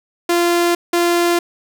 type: tone pair in turn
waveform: sawtooth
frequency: 345.6 / 345.6 Hz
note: F4 / F4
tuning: -18 / -18 cents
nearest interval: unison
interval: 0 cents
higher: neither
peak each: -9 dBFS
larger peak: neither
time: 0.29-0.75 / 0.93-1.39 s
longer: neither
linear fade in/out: 5 ms
effects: none